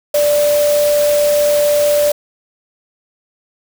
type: tone in noise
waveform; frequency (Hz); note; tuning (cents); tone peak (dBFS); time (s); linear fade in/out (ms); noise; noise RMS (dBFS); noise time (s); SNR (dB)
sine; 587.3; D5; 0; -10; 0.14-2.12; 5; white; -23; 0.14-2.12; +10
effects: none